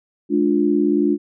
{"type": "chord", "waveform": "sine", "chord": "D diminished", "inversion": "second", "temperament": "just", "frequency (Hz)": [211.4, 293.7, 352.4], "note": ["Ab3", "D4", "F4"], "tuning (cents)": [31, 0, 16], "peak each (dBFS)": [-21, -17, -19], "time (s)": [0.29, 1.18], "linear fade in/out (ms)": 50, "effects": []}